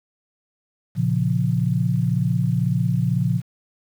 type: chord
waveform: sine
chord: Bb minor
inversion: none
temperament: equal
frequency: 116.54 / 138.59 / 174.61 Hz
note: Bb2 / Db3 / F3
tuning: 0 / 0 / 0 cents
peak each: -22 dBFS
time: 0.95-3.42 s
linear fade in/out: 50 ms
effects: 8-bit